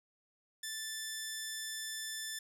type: tone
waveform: 10% pulse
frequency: 1760 Hz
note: A6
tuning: in tune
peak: -30 dBFS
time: 0.63-2.39 s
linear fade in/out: 5 ms
effects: none